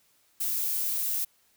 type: noise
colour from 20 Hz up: violet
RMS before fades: -29 dBFS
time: 0.4-1.25 s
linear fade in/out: 10 ms
effects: white hiss -66 dBFS RMS until 1.56 s